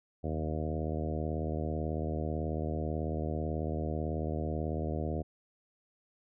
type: harmonic tone with a mistuned harmonic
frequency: 78.2 Hz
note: D#2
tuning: 9 cents sharp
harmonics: 1 / 2 / 3 / 4 / 5 / 6 / 7 / 8 / 9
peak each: -35 / -38 / -40 / -41 / -42 / -43 / -43 / -44 / -45 dBFS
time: 0.23-5.23 s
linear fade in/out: 20 ms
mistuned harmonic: 1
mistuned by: +64 cents
effects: none